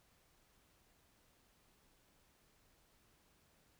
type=silence; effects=pink hiss -72 dBFS RMS until 3.79 s